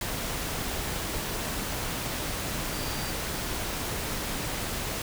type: tone in noise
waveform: sine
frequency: 4699 Hz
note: D8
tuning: in tune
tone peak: -42 dBFS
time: 2.73-3.11 s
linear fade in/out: 2 ms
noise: pink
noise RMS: -32 dBFS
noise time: 0.01-5.02 s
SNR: -13 dB
effects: none